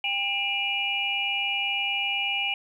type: tone cluster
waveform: sine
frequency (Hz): 799 / 2392 / 2664 / 2895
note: G5 / D7 / E7 / F#7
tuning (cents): +33 / +31 / +18 / -38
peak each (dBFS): -34 / -28 / -34 / -28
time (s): 0.04-2.54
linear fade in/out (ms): 2
effects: 10-bit